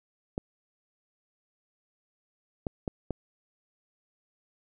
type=clicks; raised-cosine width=2 ms; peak=-17 dBFS; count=4; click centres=0.379 / 2.668 / 2.878 / 3.107 s; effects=none